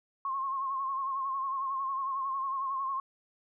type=tone with vibrato; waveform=sine; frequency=1077 Hz; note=C6; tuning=50 cents sharp; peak=-30 dBFS; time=0.25-3 s; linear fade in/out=2 ms; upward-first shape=sine; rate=11 Hz; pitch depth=52 cents each way; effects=none